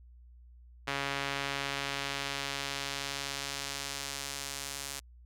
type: tone with band-pass filter sweep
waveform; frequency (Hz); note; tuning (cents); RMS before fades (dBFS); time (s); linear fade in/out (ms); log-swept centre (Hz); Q
sawtooth; 139.4; C#3; +10; -37; 0.87-5; 10; 2200 to 8200; 0.81
effects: added 60 Hz sine -52 dBFS peak until 5.25 s